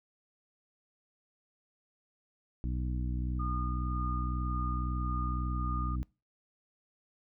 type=harmonic tone; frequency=61.9 Hz; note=B1; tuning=5 cents sharp; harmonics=1 / 2 / 3 / 4 / 5; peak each=-32 / -38 / -42 / -44 / -46 dBFS; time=2.64-6.03 s; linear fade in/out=0 ms
type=tone with tremolo; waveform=sine; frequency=1219 Hz; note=D#6; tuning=36 cents flat; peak=-36 dBFS; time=3.39-5.96 s; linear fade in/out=10 ms; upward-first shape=sine; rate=1.8 Hz; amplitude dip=50%
effects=noise-tail reverb RT60 0.3 s tail -24 dB re dry